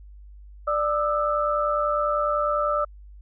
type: tone cluster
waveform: sine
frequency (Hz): 591 / 1207 / 1317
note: D5 / D6 / E6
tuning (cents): +11 / +47 / -2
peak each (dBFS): -24 / -27 / -25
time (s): 0.67-2.85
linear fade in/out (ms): 10
effects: added 50 Hz sine -42 dBFS peak until 3.21 s

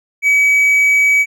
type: tone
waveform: triangle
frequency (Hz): 2277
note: C#7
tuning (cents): +46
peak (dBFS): -7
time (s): 0.22-1.26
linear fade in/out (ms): 50
effects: none

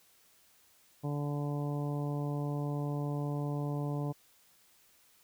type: harmonic tone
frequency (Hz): 145.2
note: D3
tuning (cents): -19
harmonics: 1 / 2 / 3 / 4 / 5 / 6 / 7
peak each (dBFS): -33 / -39 / -43 / -45 / -47 / -49 / -50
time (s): 1.03-4.13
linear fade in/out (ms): 20
effects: white hiss -65 dBFS RMS until 5.23 s

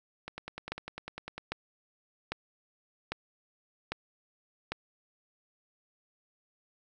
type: two click trains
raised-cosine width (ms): 0.3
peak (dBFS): -17 / -23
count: 6 / 12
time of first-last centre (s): 0.72-4.72 / 0.28-1.38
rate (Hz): 1.25 / 10
effects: none

